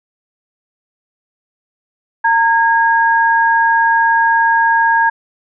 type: tone pair together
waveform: sine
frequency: 916.4 / 1639 Hz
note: A#5 / G#6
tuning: -30 / -23 cents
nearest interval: minor seventh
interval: 1007 cents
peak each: -11 / -13 dBFS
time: 2.24-5.1 s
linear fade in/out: 10 ms
effects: none